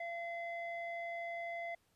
square tone with low-pass filter, 683 Hz, F5, 39 cents flat, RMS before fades -42 dBFS, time 0-1.75 s, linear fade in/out 5 ms, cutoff 1800 Hz, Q 4.1, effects pink hiss -75 dBFS RMS until 1.95 s + resampled to 32000 Hz

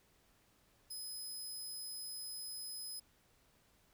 20% pulse tone, 5060 Hz, D#8, 28 cents sharp, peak -38 dBFS, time 0.9-3 s, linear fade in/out 10 ms, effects pink hiss -71 dBFS RMS until 3.93 s

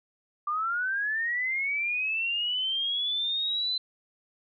sine linear sweep, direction up, 1174.7 to 4058 Hz, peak -26 dBFS, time 0.47-3.78 s, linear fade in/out 5 ms, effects none

